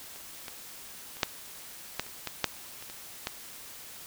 clicks, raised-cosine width 0.2 ms, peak -30 / -22 / -27 / -6 / -11 / -28 / -15 / -6 / -26 / -24 / -13 dBFS, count 11, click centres 0.16 / 0.482 / 1.169 / 1.232 / 1.996 / 2.065 / 2.273 / 2.443 / 2.825 / 2.899 / 3.271 s, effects white hiss -46 dBFS RMS until 4.06 s

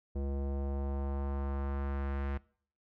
square tone with low-pass filter sweep, 69.3 Hz, C#2, in tune, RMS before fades -35 dBFS, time 0.15-2.38 s, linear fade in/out 10 ms, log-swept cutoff 490 to 1900 Hz, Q 1.4, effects noise-tail reverb RT60 0.5 s tail -21 dB re dry

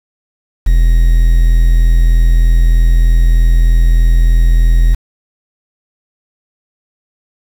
triangle tone with quantisation, 41.61 Hz, E1, 17 cents sharp, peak -3 dBFS, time 0.66-4.95 s, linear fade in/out 10 ms, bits 5, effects none

